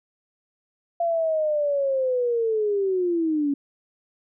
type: linear sweep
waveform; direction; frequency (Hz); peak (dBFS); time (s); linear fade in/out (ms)
sine; down; 687 to 277.2; -20; 1-3.54; 5
effects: none